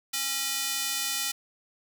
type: tone with high-pass filter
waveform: square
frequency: 273 Hz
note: C#4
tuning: 26 cents flat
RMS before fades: -30 dBFS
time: 0.13-1.32 s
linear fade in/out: 10 ms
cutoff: 3300 Hz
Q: 0.61
effects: none